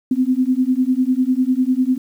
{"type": "beating tone pair", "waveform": "sine", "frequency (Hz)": [251.6, 261.6], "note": ["B3", "C4"], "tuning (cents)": [32, 0], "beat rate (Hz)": 10, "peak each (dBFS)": -17, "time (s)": [0.11, 1.98], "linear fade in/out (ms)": 5, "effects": ["8-bit"]}